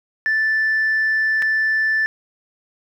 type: tone with dropouts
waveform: sine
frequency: 1760 Hz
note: A6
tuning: in tune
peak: -14 dBFS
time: 0.26-2.06 s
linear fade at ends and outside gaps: 0 ms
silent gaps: 1.421-1.424 s
effects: tanh soft clip ceiling -13 dBFS + 9-bit